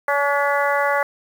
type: harmonic tone with a mistuned harmonic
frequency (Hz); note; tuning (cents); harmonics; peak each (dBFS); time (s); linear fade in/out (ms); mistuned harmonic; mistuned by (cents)
284.1; C#4; +43; 2 / 3 / 4 / 5 / 6 / 7; -21 / -23 / -24 / -25 / -26 / -26; 0.08-1.03; 2; 5; +24
effects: 7-bit